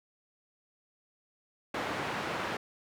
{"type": "band-pass noise", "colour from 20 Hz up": "white", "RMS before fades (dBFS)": -35, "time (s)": [1.74, 2.57], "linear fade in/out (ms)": 5, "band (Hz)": [110, 1600], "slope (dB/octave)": 12, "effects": []}